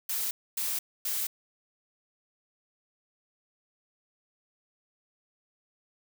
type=noise bursts; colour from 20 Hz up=blue; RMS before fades=-31 dBFS; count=3; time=0.09-1.27 s; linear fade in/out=5 ms; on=220 ms; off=260 ms; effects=none